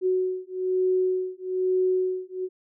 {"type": "beating tone pair", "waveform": "sine", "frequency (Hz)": [370, 371.1], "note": ["F#4", "F#4"], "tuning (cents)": [0, 5], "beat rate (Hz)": 1.1, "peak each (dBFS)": -25, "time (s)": [0.01, 2.49], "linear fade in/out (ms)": 50, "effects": []}